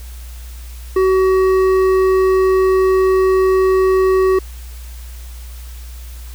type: tone with hard clipping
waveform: sine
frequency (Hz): 377.6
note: F#4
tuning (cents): +35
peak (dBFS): -12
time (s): 0.96-4.39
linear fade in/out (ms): 5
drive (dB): 9
effects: added 60 Hz sine -29 dBFS peak until 6.34 s + white hiss -42 dBFS RMS until 6.34 s